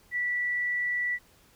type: tone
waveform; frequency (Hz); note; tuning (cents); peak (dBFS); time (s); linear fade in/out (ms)
sine; 1958; B6; -15; -26; 0.11-1.19; 50
effects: pink hiss -60 dBFS RMS until 1.55 s